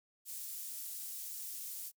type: high-pass noise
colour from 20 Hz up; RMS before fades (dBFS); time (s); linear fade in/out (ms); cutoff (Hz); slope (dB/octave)
pink; -44; 0.25-1.92; 50; 9500; 12
effects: noise-tail reverb RT60 0.1 s tail -26 dB re dry